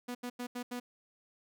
sawtooth tone bursts at uneven times, 245.2 Hz, B3, 12 cents flat, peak -33 dBFS, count 5, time 0.08-0.15 / 0.23-0.3 / 0.39-0.47 / 0.55-0.63 / 0.71-0.8 s, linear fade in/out 10 ms, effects none

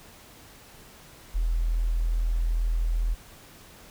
sine tone, 41.2 Hz, E1, in tune, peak -22 dBFS, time 1.34-3.15 s, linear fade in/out 20 ms, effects pink hiss -50 dBFS RMS until 3.9 s

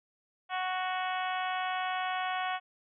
harmonic tone, 370 Hz, F#4, in tune, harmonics 2 / 3 / 4 / 5 / 6 / 7 / 8 / 9, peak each -33 / -37 / -39 / -41 / -43 / -44 / -45 / -46 dBFS, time 0.49-2.6 s, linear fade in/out 50 ms, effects none

